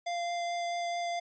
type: tone with vibrato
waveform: square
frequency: 693 Hz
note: F5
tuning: 14 cents flat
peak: -32 dBFS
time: 0.06-1.2 s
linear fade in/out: 10 ms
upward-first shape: triangle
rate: 4.6 Hz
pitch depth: 9 cents each way
effects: resampled to 16000 Hz